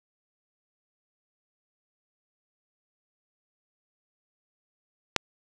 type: click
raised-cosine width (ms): 0.2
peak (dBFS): -3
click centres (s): 5.163
effects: none